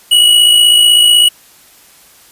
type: tone with amplitude modulation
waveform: square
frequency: 2922 Hz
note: F#7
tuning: 22 cents flat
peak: -3 dBFS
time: 0.11-1.29 s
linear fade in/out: 10 ms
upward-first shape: sine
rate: 56 Hz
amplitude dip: 45%
effects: white hiss -43 dBFS RMS until 2.31 s + resampled to 32000 Hz